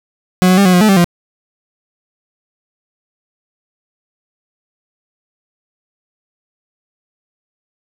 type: tone with pitch steps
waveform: 40% pulse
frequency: 183 / 184.5 / 199.3 / 182.8 / 178.5 / 215.6 / 194.4 / 173.6 Hz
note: F#3 / F#3 / G3 / F#3 / F3 / A3 / G3 / F3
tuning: -19 / -5 / +29 / -21 / +38 / -35 / -14 / -10 cents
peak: -6 dBFS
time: 0.42-1.044 s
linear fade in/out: 0 ms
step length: 78 ms
effects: none